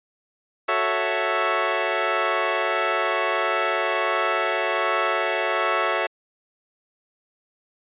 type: chord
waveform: 15% pulse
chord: F# minor seventh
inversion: none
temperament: equal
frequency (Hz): 370 / 440 / 554.4 / 659.3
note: F#4 / A4 / C#5 / E5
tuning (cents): 0 / 0 / 0 / 0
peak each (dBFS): -22 / -21 / -20 / -18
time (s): 0.68-6.07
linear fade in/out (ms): 10
effects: resampled to 8000 Hz